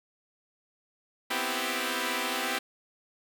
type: chord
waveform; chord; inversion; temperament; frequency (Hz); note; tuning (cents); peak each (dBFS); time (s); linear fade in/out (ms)
5% pulse; C major seventh; third; equal; 246.9 / 261.6 / 329.6 / 392; B3 / C4 / E4 / G4; 0 / 0 / 0 / 0; -23; 1.3-2.59; 10
effects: none